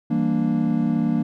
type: chord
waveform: triangle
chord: E half-diminished seventh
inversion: none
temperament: equal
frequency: 164.81 / 196 / 233.1 / 293.7 Hz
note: E3 / G3 / Bb3 / D4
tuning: 0 / 0 / 0 / 0 cents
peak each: -23 / -24 / -19 / -24 dBFS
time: 0.1-1.23 s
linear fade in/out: 10 ms
effects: none